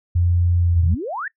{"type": "tone with pitch glide", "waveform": "sine", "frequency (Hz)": [87.31, 84.48], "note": ["F2", "E2"], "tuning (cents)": [0, 43], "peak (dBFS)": -14, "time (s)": [0.15, 0.95], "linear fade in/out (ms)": 10, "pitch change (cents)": -57, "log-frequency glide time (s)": [0.59, 0.84]}
{"type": "exponential sweep", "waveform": "sine", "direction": "up", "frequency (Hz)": [63.6, 1886], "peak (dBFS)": -24, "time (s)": [0.74, 1.28], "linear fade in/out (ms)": 5}
{"effects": ["noise-tail reverb RT60 0.1 s tail -22 dB re dry"]}